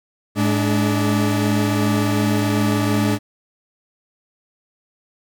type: tone cluster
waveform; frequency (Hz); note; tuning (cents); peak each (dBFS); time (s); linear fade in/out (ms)
40% pulse; 106.4 / 210.1 / 292.3; G#2 / G#3 / D4; +42 / +20 / -8; -20; 0.35-3.19; 50
effects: none